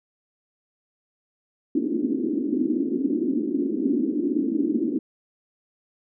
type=band-pass noise; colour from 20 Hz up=white; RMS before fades=-24 dBFS; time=1.75-4.99 s; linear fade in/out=5 ms; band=240 to 330 Hz; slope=48 dB/octave; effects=none